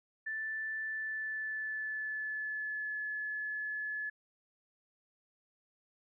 sine tone with pitch glide, 1760 to 1714.8 Hz, A6 to A6, 0 to -45 cents, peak -35 dBFS, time 0.26-4.1 s, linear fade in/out 10 ms, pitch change -45 cents, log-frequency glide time 0.84-2.98 s, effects none

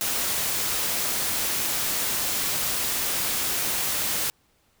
white noise, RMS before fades -26 dBFS, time 0.01-4.3 s, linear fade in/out 0 ms, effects pink hiss -65 dBFS RMS until 4.8 s

